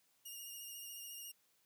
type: tone with vibrato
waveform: 5% pulse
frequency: 2838 Hz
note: F7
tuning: 27 cents sharp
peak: -39 dBFS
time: 0.25-1.32 s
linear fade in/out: 10 ms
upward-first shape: sine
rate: 14 Hz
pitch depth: 30 cents each way
effects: white hiss -75 dBFS RMS until 1.65 s + high-pass 80 Hz 12 dB/octave